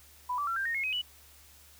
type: tone with pitch steps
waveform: sine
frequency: 992 / 1159.4 / 1355.1 / 1583.8 / 1851.1 / 2164 / 2529 / 2956 Hz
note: B5 / D6 / E6 / G6 / A#6 / C#7 / D#7 / F#7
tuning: +7 / -23 / +47 / +17 / -13 / -42 / +28 / -2 cents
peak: -29 dBFS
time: 0.29-1.018 s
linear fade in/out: 10 ms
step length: 91 ms
effects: added 73 Hz sine -60 dBFS peak until 1.79 s + white hiss -57 dBFS RMS until 1.79 s

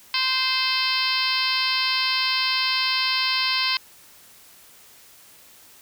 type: harmonic tone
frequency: 520 Hz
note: C5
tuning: 11 cents flat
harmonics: 2 / 3 / 4 / 5 / 6 / 7 / 8 / 9 / 10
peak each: -29 / -33 / -29 / -28 / -28 / -33 / -27 / -28 / -30 dBFS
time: 0.14-3.77 s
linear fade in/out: 2 ms
effects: white hiss -50 dBFS RMS until 5.81 s

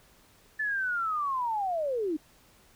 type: linear sweep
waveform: sine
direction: down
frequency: 1755 to 290 Hz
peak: -27 dBFS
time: 0.59-2.17 s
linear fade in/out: 10 ms
effects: pink hiss -60 dBFS RMS until 2.75 s

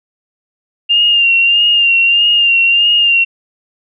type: tone with vibrato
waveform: sine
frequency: 2794 Hz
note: F7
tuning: in tune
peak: -7 dBFS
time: 0.89-3.25 s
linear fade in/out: 20 ms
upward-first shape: sine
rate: 1.6 Hz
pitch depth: 39 cents each way
effects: none

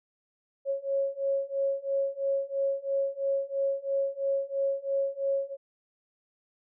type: beating tone pair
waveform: sine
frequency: 548 / 551 Hz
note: C#5 / C#5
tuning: -20 / -11 cents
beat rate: 3 Hz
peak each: -30 / -29 dBFS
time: 0.65-5.57 s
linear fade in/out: 50 ms
effects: none

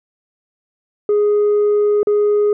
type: tone with dropouts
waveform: sine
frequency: 415.3 Hz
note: G#4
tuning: in tune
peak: -9 dBFS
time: 1.09-2.53 s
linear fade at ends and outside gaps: 2 ms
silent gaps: 2.031-2.071 s
effects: tanh soft clip ceiling -10 dBFS

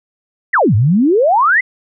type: exponential two-way sweep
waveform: sine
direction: down then up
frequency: 2100 to 97.2 to 2100 Hz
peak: -8 dBFS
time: 0.53-1.61 s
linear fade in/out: 10 ms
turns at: 0.75 s
effects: none

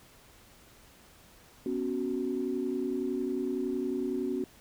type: chord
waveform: sine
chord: B suspended second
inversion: none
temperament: just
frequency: 246.9 / 277.8 / 370.4 Hz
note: B3 / C#4 / F#4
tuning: 0 / +4 / +2 cents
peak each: -34 / -33 / -32 dBFS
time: 1.66-4.44 s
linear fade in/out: 2 ms
effects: tanh soft clip ceiling -20 dBFS + pink hiss -57 dBFS RMS until 4.6 s

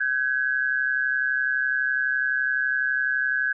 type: tone pair together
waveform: sine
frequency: 1529.3 / 1661.2 Hz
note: G6 / G#6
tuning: -43 / 0 cents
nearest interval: minor second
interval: 143 cents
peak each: -24 dBFS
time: 0-3.53 s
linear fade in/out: 10 ms
effects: none

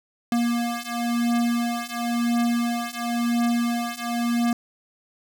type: beating tone pair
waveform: square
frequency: 236.2 / 237.16 Hz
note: A#3 / A#3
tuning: +23 / +30 cents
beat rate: 0.96 Hz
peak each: -26 / -25 dBFS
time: 0.32-4.53 s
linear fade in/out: 2 ms
effects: none

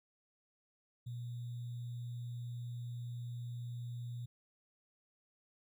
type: tone with sample-and-hold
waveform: sine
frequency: 120.2 Hz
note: B2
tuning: 46 cents flat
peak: -40 dBFS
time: 1.06-4.26 s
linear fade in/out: 10 ms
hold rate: 3675 Hz
effects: none

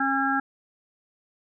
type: harmonic tone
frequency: 271.7 Hz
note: C#4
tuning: 35 cents flat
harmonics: 1 / 3 / 5 / 6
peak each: -27 / -27 / -27 / -27 dBFS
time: 0-0.4 s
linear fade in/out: 5 ms
effects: none

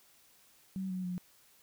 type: tone with pitch steps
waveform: sine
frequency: 190 / 184.8 / 179.75 Hz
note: F#3 / F#3 / F#3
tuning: +46 / -2 / -50 cents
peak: -34 dBFS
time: 0.76-1.18 s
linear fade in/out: 0 ms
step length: 140 ms
effects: white hiss -64 dBFS RMS until 1.62 s

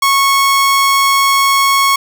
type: tone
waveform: sawtooth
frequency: 1101 Hz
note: C#6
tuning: 12 cents flat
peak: -5 dBFS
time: 0.02-1.96 s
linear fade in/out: 5 ms
effects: none

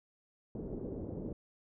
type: low-pass noise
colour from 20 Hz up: white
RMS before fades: -41 dBFS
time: 0.55-1.33 s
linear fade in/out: 2 ms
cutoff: 430 Hz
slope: 24 dB/octave
effects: none

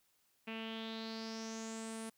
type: tone with low-pass filter sweep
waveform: sawtooth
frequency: 223.5 Hz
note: A3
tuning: 27 cents sharp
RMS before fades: -44 dBFS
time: 0.47-2.1 s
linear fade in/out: 10 ms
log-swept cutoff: 2600 to 10000 Hz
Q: 5.6
effects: white hiss -75 dBFS RMS until 2.17 s

